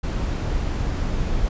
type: noise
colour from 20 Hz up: brown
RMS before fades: -23 dBFS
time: 0.03-1.49 s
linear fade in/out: 10 ms
effects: resampled to 16000 Hz